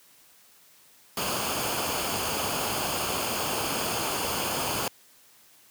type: noise with comb filter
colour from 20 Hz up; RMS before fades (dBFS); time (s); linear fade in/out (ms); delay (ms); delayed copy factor
pink; -29; 1.17-4.88; 2; 0.52; -0.6
effects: white hiss -57 dBFS RMS until 5.7 s + high-pass 80 Hz 12 dB/octave